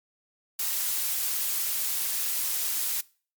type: noise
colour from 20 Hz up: blue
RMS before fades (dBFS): -28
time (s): 0.59-3.01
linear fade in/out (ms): 5
effects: noise-tail reverb RT60 0.4 s tail -22 dB re dry + MP3 96 kbps